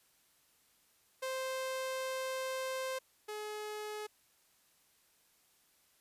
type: tone pair in turn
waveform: sawtooth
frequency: 523 / 423.5 Hz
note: C5 / G#4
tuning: -1 / +34 cents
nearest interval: major third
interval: 365 cents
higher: first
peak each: -32 / -36 dBFS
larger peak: first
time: 1.22-2.99 / 3.28-4.07 s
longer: first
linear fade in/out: 10 ms
effects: white hiss -70 dBFS RMS until 6 s + resampled to 32000 Hz